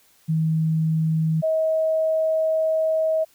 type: tone pair in turn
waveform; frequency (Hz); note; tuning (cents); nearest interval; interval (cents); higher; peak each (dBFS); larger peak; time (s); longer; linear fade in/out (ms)
sine; 159.5 / 636.9; D#3 / D#5; +43 / +40; 2 octaves; 2397; second; -18; neither; 0.28-1.42 / 1.42-3.25; second; 20
effects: white hiss -58 dBFS RMS until 3.34 s